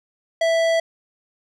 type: tone with tanh clipping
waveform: sine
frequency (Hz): 659.3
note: E5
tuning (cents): 0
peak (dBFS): -18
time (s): 0.41-0.8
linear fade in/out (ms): 5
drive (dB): 17
effects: none